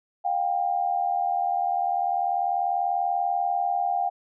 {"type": "tone pair together", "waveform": "sine", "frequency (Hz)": [711, 791.3], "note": ["F5", "G5"], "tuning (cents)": [31, 16], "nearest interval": "major second", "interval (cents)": 185, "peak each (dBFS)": -25, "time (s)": [0.24, 4.1], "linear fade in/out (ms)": 20, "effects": []}